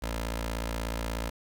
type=tone with notch filter; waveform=15% pulse; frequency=56.6 Hz; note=A1; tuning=50 cents sharp; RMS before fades=-33 dBFS; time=0.02-1.3 s; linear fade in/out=10 ms; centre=140 Hz; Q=0.56; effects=9-bit